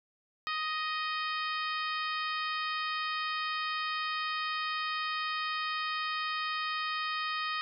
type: harmonic tone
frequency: 624 Hz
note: D#5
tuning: 5 cents sharp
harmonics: 2 / 3 / 4 / 5 / 6 / 7 / 8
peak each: -34 / -38 / -40 / -42 / -44 / -45 / -46 dBFS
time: 0.47-7.61 s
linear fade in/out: 0 ms
effects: none